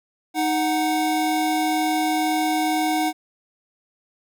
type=tone pair together; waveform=square; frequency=311.1 / 739.9 Hz; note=D#4 / F#5; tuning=0 / 0 cents; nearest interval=octave + minor third; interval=1500 cents; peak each=-23 dBFS; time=0.34-3.13 s; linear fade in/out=50 ms; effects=none